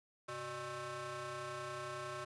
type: ring-modulated tone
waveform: 20% pulse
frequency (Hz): 237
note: A#3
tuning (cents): +29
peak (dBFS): -34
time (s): 0.28-2.25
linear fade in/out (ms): 10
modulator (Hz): 845
effects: resampled to 24000 Hz